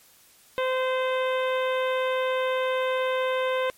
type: harmonic tone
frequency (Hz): 516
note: C5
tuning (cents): -24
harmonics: 1 / 2 / 3 / 4 / 5 / 6 / 7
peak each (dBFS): -24 / -30 / -34 / -36 / -38 / -40 / -41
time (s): 0.58-3.7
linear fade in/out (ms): 0
effects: white hiss -56 dBFS RMS until 3.77 s + MP3 64 kbps